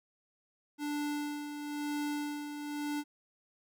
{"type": "tone with tremolo", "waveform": "square", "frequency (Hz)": 293.7, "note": "D4", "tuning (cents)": 0, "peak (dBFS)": -33, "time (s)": [0.78, 3.04], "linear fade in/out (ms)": 50, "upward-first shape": "sine", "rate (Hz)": 1, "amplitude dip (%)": 55, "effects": []}